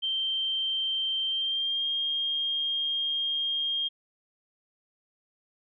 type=tone with pitch glide; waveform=sine; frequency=3136 to 3224 Hz; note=G7 to G7; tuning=0 to +48 cents; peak=-26 dBFS; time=0.02-3.89 s; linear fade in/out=20 ms; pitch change=+48 cents; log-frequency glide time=1.27-1.87 s; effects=none